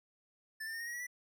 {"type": "tone with pitch steps", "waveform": "square", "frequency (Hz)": [1760, 1792.8, 1826.3, 1860.4, 1895.1, 1930.4, 1966.4], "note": ["A6", "A6", "A#6", "A#6", "A#6", "B6", "B6"], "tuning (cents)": [0, 32, -36, -4, 28, -40, -8], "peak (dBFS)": -40, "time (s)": [0.6, 1.069], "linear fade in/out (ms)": 10, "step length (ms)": 67, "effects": []}